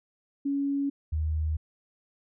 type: tone pair in turn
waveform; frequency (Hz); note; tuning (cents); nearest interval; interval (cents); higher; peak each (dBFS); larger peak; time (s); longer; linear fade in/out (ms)
sine; 280 / 77.94; C#4 / D#2; +18 / +4; octave + minor seventh; 2214; first; -25; neither; 0.45-0.9 / 1.12-1.57; neither; 10
effects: none